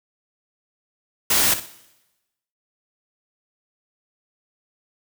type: noise with echo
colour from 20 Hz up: white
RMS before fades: -18 dBFS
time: 1.3-1.54 s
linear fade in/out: 5 ms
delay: 61 ms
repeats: 3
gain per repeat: -12 dB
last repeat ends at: 1.723 s
effects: noise-tail reverb RT60 1.0 s tail -18 dB re dry